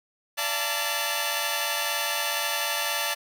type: tone cluster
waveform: 10% pulse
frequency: 582 / 679 / 867 / 909 / 2987 Hz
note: D5 / F5 / A5 / A#5 / F#7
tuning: -16 / -49 / -26 / -44 / +16 cents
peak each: -24 dBFS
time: 0.37-3.15 s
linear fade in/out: 20 ms
effects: none